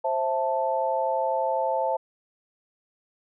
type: chord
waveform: sine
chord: A minor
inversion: first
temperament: just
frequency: 528 / 660 / 880 Hz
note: C5 / E5 / A5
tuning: +16 / +2 / 0 cents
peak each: -27 / -28 / -26 dBFS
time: 0.04-1.97 s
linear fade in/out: 10 ms
effects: none